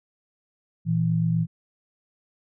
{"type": "tone pair together", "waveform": "sine", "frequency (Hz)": [116.6, 164.9], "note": ["A#2", "E3"], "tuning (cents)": [1, 1], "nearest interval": "tritone", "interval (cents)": 600, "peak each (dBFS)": [-25, -21], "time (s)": [0.85, 1.47], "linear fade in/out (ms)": 50, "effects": []}